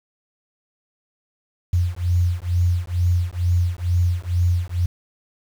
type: beating tone pair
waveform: sine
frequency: 87 / 89.2 Hz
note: F2 / F2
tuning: -6 / +37 cents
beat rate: 2.2 Hz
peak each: -20 dBFS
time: 1.73-4.86 s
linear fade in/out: 5 ms
effects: 7-bit